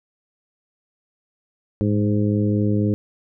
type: harmonic tone with a mistuned harmonic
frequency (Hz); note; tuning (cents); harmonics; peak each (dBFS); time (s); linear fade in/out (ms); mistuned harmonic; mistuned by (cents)
103.9; G#2; +1; 1 / 2 / 3 / 4 / 5; -20 / -21 / -24 / -28 / -31; 1.81-2.94; 0; 1; +37
effects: none